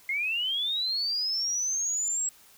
sine linear sweep, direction up, 2093 to 7700 Hz, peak -26 dBFS, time 0.09-2.29 s, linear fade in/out 2 ms, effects white hiss -56 dBFS RMS until 2.57 s

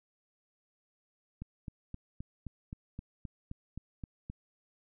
click train, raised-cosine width 5 ms, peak -28 dBFS, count 12, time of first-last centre 1.42-4.3 s, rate 3.82 Hz, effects none

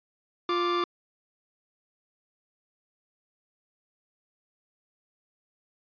45% pulse tone pair together, 350.1 / 1174.7 Hz, F4 / D6, +4 / 0 cents, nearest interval octave + major sixth, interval 2096 cents, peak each -27 dBFS, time 0.49-0.84 s, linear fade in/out 2 ms, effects resampled to 11025 Hz

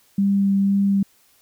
sine tone with vibrato, 197.7 Hz, G3, 15 cents sharp, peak -15 dBFS, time 0.18-1.03 s, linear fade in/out 5 ms, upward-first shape sine, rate 2 Hz, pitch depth 9 cents each way, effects white hiss -58 dBFS RMS until 1.41 s

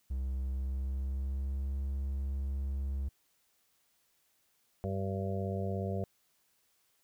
triangle tone with pitch glide, 65.41 to 68.23 Hz, C2 to C#2, 0 to -27 cents, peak -30 dBFS, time 0.1-3.09 s, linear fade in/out 10 ms, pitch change +73 cents, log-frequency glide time 0.38-1.75 s
harmonic tone, 97 Hz, G2, 18 cents flat, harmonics 1 / 2 / 4 / 5 / 6 / 7, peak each -35 / -38 / -41 / -42 / -43 / -43 dBFS, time 4.84-6.04 s, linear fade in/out 0 ms
effects white hiss -73 dBFS RMS until 7.03 s

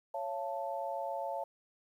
sine chord, Db augmented, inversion none, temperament equal with one note detuned, 554.4 / 682.1 / 880 Hz, Db5 / F5 / A5, 0 / -41 / 0 cents, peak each -39 / -39 / -39 dBFS, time 0.14-1.44 s, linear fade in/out 5 ms, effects 11-bit

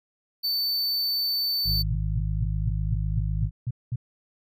square tone, 4532 Hz, C#8, 37 cents sharp, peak -24 dBFS, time 0.43-1.83 s, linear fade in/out 20 ms
harmonic tone, 51.91 Hz, G#1, in tune, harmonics 1 / 2 / 3, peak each -26 / -29 / -31 dBFS, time 1.64-3.51 s, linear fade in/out 50 ms
sine tone bursts, 121.2 Hz, B2, 32 cents flat, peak -24 dBFS, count 9, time 1.91-3.959 s, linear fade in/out 5 ms, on 41 ms, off 210 ms
effects none

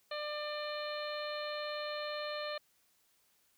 harmonic tone with a mistuned harmonic, 597 Hz, D5, 28 cents sharp, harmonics 1 / 2 / 3 / 4 / 5 / 6 / 7, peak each -39 / -44 / -46 / -49 / -50 / -50 / -46 dBFS, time 0.11-2.58 s, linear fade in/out 5 ms, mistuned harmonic 6, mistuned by +25 cents, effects white hiss -72 dBFS RMS until 3.57 s

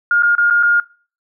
sine tone with dropouts, 1419 Hz, F6, 27 cents sharp, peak -10 dBFS, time 0.11-0.8 s, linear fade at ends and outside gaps 2 ms, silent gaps 0.224-0.232 / 0.352-0.381 / 0.501-0.507 / 0.628-0.632 s, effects noise-tail reverb RT60 0.4 s tail -22 dB re dry

